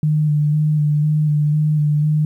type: tone with vibrato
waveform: sine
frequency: 150.7 Hz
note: D3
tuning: 45 cents sharp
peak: -13 dBFS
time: 0.03-2.25 s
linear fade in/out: 2 ms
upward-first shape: square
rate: 2 Hz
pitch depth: 20 cents each way
effects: 9-bit